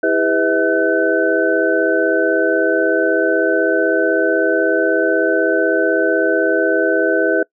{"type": "tone cluster", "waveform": "sine", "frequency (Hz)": [328.1, 404.2, 499.8, 644, 1514], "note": ["E4", "G#4", "B4", "E5", "F#6"], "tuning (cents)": [-8, -47, 21, -41, 39], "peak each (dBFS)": -19, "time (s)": [0.03, 7.43], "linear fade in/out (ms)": 5, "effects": ["noise-tail reverb RT60 0.1 s tail -24 dB re dry"]}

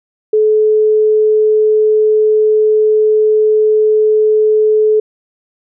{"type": "tone", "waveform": "sine", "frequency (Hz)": 430, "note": "A4", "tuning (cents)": -40, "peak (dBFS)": -7, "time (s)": [0.33, 5], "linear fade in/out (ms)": 5, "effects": []}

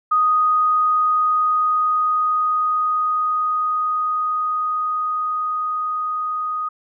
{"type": "tone with level ramp", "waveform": "sine", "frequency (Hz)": 1244.5, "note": "D#6", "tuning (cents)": 0, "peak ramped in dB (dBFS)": [-13, -21], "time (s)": [0.11, 6.69], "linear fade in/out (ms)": 10, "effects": []}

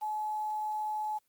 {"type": "tone with quantisation", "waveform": "sine", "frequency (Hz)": 854, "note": "G#5", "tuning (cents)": 48, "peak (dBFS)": -31, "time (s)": [0.01, 1.19], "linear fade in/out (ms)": 20, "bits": 9, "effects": ["white hiss -75 dBFS RMS until 1.28 s", "Opus 24 kbps"]}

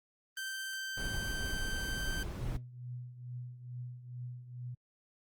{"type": "tone", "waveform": "sawtooth", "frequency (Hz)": 1557, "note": "G6", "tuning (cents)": -12, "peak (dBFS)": -34, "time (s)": [0.37, 2.23], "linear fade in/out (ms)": 2}
{"type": "noise", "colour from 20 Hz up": "brown", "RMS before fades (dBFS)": -38, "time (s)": [0.97, 2.57], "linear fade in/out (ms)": 5}
{"type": "tone with tremolo", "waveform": "sine", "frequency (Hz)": 123.3, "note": "B2", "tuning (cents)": -2, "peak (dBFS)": -38, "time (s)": [2.39, 4.75], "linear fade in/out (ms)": 10, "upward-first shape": "triangle", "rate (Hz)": 2.3, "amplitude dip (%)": 75}
{"effects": ["Opus 24 kbps"]}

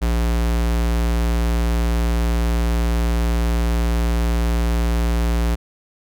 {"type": "tone", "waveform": "square", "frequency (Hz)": 58, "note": "A#1", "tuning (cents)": -8, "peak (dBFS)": -17, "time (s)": [0.01, 5.56], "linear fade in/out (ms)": 20, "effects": []}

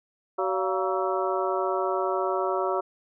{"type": "harmonic tone with a mistuned harmonic", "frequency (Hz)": 189, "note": "F#3", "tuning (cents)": 37, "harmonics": [2, 3, 4, 5, 6, 7], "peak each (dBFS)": [-28, -30, -31, -32, -33, -33], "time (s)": [0.38, 2.81], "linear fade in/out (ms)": 10, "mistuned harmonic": 4, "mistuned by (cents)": -130, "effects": []}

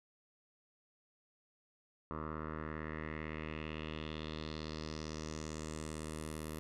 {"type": "tone with low-pass filter sweep", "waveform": "10% pulse", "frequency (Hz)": 77.78, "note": "D#2", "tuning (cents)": 0, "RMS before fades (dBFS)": -43, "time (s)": [2.11, 6.59], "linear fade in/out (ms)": 0, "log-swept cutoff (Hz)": [1200, 12000], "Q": 3.3, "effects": []}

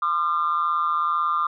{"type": "tone with amplitude modulation", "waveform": "sine", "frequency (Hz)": 1202, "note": "D6", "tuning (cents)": 40, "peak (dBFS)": -15, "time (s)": [0.02, 1.47], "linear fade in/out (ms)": 5, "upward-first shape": "sine", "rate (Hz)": 162, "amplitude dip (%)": 85, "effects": ["tanh soft clip ceiling -13 dBFS"]}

